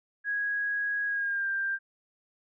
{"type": "tone with pitch glide", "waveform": "sine", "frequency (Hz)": [1655, 1585.7], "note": ["G#6", "G6"], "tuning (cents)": [-6, 19], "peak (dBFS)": -27, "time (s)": [0.24, 1.79], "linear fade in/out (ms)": 50, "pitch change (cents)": -75, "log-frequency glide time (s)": [1.07, 1.48], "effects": []}